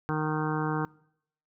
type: harmonic tone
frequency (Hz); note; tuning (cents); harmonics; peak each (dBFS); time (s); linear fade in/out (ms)
154.5; D#3; -12; 1 / 2 / 3 / 5 / 6 / 7 / 8 / 9 / 10; -30 / -33 / -35 / -37 / -38 / -38 / -39 / -40 / -40; 0.09-0.85; 0
effects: noise-tail reverb RT60 0.7 s tail -23 dB re dry

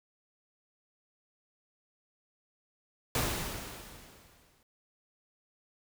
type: noise with exponential decay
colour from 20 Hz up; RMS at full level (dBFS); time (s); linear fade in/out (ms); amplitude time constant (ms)
pink; -29; 3.15-4.63; 2; 320
effects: none

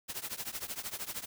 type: noise with tremolo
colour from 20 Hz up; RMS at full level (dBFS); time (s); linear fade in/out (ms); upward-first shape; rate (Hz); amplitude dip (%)
white; -36; 0.08-1.26; 20; triangle; 13; 95
effects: none

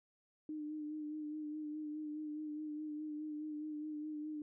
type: tone with vibrato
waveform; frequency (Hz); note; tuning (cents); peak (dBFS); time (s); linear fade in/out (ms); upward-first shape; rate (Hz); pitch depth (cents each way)
sine; 303.5; D#4; -43; -40; 0.49-4.42; 2; sine; 4.8; 29
effects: none

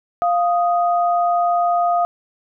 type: tone pair together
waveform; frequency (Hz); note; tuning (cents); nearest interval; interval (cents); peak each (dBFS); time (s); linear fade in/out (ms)
sine; 698.7 / 1245; F5 / D#6; +1 / +1; minor seventh; 1000; -15 / -22; 0.22-2.05; 0
effects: none

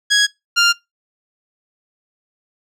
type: tone pair in turn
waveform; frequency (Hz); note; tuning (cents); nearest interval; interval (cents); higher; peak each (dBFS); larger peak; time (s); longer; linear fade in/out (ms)
15% pulse; 1661.2 / 1396.9; G#6 / F6; 0 / 0; minor third; 300; first; -4; neither; 0.1-0.27 / 0.56-0.73; neither; 20
effects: noise-tail reverb RT60 0.2 s tail -23 dB re dry + low-pass 8000 Hz 12 dB/octave

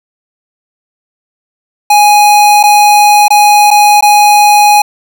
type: tone with dropouts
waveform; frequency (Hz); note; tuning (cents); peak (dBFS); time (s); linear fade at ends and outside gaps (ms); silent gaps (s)
square; 830.6; G#5; 0; -3; 1.9-4.82; 5; 2.63-2.636 / 3.282-3.304 / 3.706-3.711 / 4.009-4.024
effects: none

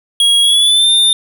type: tone with pitch glide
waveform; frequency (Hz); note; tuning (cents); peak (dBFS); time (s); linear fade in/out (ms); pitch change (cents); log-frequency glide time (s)
square; 3300 to 3599; G#7 to A7; -12 to +38; -8; 0.2-1.13; 2; +150; 0.42-0.88
effects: none

